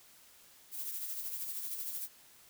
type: noise with tremolo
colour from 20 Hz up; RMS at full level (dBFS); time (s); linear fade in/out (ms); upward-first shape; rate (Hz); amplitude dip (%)
violet; -38; 0.71-2.09; 50; sine; 13; 45
effects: white hiss -60 dBFS RMS until 2.49 s